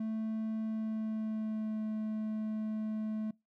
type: tone with pitch glide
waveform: triangle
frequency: 220 to 216.5 Hz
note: A3 to A3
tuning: 0 to -28 cents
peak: -31 dBFS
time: 0-3.31 s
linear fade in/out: 5 ms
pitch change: -28 cents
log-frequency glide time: 0.63-1.83 s
effects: noise-tail reverb RT60 0.2 s tail -23 dB re dry